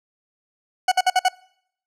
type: tone bursts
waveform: 40% pulse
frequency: 740 Hz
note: F#5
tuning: in tune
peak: -13 dBFS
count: 5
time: 0.88-1.285 s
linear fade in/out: 5 ms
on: 37 ms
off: 55 ms
effects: noise-tail reverb RT60 0.7 s tail -24 dB re dry + low-pass 9000 Hz 12 dB/octave